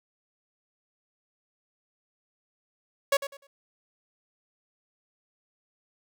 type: tone with echo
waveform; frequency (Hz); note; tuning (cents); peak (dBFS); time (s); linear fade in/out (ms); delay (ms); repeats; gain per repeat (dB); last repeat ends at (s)
sawtooth; 557; C#5; +8; -16; 3.12-3.17; 5; 100; 3; -12; 3.47
effects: none